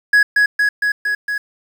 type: tone with echo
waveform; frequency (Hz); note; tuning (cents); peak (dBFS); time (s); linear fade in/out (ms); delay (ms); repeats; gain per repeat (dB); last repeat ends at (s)
triangle; 1672; G#6; +11; -6; 0.13-0.23; 5; 230; 5; -2; 1.38
effects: 7-bit